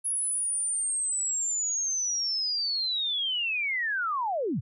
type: linear sweep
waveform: sine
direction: down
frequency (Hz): 10548 to 83.9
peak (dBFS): -26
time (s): 0.04-4.61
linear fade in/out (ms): 20
effects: none